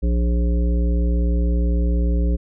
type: harmonic tone with a mistuned harmonic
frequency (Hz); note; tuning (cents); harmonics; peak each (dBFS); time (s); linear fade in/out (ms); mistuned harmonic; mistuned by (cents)
58.8; A#1; +16; 1 / 3 / 5 / 7 / 9; -16 / -26 / -30 / -33 / -35; 0.02-2.37; 20; 9; +21
effects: none